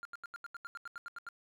triangle tone bursts, 1396.9 Hz, F6, in tune, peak -39 dBFS, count 13, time 0.03-1.288 s, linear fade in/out 0 ms, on 22 ms, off 81 ms, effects none

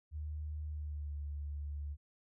sine tone with pitch glide, 75.9 to 72.77 Hz, D#2 to D2, -42 to -15 cents, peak -38 dBFS, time 0.11-1.97 s, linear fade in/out 50 ms, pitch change -73 cents, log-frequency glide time 0.67-1.16 s, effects none

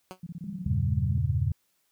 10% pulse tone with exponential decay, 185.3 Hz, F#3, 3 cents sharp, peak -27 dBFS, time 0.11-0.2 s, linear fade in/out 0 ms, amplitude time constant 19 ms
sine tone bursts, 170.7 Hz, F3, 39 cents flat, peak -34 dBFS, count 9, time 0.23-0.738 s, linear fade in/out 5 ms, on 36 ms, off 23 ms
sine tone with vibrato, 193.1 Hz, G3, 26 cents flat, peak -35 dBFS, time 0.44-1.18 s, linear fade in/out 2 ms, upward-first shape square, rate 4.5 Hz, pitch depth 71 cents each way
sine chord, E diminished seventh, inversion none, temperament equal, 82.41 / 98 / 116.54 / 138.59 Hz, E2 / G2 / Bb2 / Db3, 0 / 0 / 0 / 0 cents, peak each -29 dBFS, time 0.66-1.52 s, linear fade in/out 5 ms
effects white hiss -72 dBFS RMS until 1.91 s

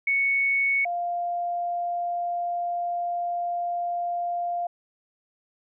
sine tone pair in turn, 2217 / 698.3 Hz, C#7 / F5, 0 / 0 cents, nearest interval octave + minor sixth, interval 2000 cents, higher first, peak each -20 / -25 dBFS, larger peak first, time 0.07-0.85 / 0.85-4.67 s, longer second, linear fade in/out 5 ms, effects none

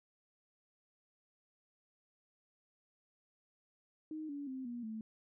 sine tone with pitch steps, 311.1 / 285.3 / 261.6 / 239.9 / 220 Hz, D#4 / C#4 / C4 / A#3 / A3, 0 / +50 / 0 / +50 / 0 cents, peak -40 dBFS, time 4.11-5.01 s, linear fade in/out 2 ms, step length 180 ms, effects none

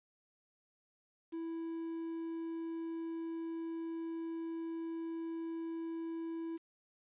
triangle tone with quantisation, 329.6 Hz, E4, in tune, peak -36 dBFS, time 1.32-6.58 s, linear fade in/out 20 ms, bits 10, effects resampled to 8000 Hz

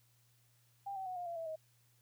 sine tone with pitch steps, 795 / 765.3 / 736.6 / 709.1 / 682.6 / 657 / 632.5 Hz, G5 / G5 / F#5 / F5 / F5 / E5 / D#5, +24 / -42 / -8 / +26 / -40 / -6 / +28 cents, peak -39 dBFS, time 0.86-1.56 s, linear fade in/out 10 ms, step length 100 ms, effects added 119 Hz sine -70 dBFS peak until 2.01 s + white hiss -73 dBFS RMS until 2.01 s

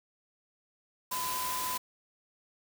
sine tone in noise, 1008 Hz, B5, 35 cents sharp, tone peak -34 dBFS, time 1.11-1.78 s, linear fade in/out 10 ms, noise white, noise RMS -36 dBFS, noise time 1.11-1.78 s, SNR -1 dB, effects none

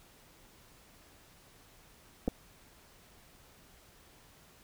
clicks, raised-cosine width 2 ms, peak -18 dBFS, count 2, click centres 2.278 / 2.282 s, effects pink hiss -60 dBFS RMS until 4.63 s

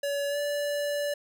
square tone with pitch glide, 568 to 580.3 Hz, C#5 to D5, +42 to -21 cents, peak -28 dBFS, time 0.03-1.14 s, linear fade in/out 5 ms, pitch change +37 cents, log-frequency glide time 0.29-0.38 s, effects none

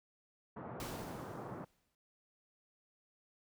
pink band-pass noise, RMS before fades -46 dBFS, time 0.56-1.65 s, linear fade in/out 10 ms, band 110 to 1300 Hz, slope 24 dB/octave
pink noise with exponential decay, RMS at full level -44 dBFS, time 0.8-1.95 s, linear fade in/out 1 ms, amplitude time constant 250 ms
effects none

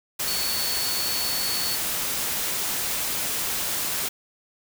sine tone in noise, 4435 Hz, C#8, in tune, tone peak -28 dBFS, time 0.27-1.76 s, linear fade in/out 10 ms, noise white, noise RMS -27 dBFS, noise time 0.19-4.09 s, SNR -4 dB, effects none

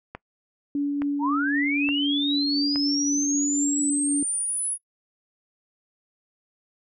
click train, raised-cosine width 0.5 ms, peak -19 dBFS, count 4, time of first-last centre 0.15-2.759 s, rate 1.15 Hz
sine tone with tremolo, 285.9 Hz, D4, 46 cents flat, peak -21 dBFS, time 0.75-4.23 s, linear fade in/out 2 ms, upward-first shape triangle, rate 3.9 Hz, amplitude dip 25%
sine linear sweep, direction up, 831 to 10420 Hz, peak -24 dBFS, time 1.19-4.78 s, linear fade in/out 50 ms
effects noise-tail reverb RT60 0.1 s tail -22 dB re dry

